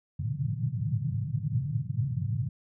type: band-pass noise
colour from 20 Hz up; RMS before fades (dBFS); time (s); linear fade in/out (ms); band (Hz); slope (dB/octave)
pink; -30; 0.19-2.49; 10; 110 to 150; 48
effects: none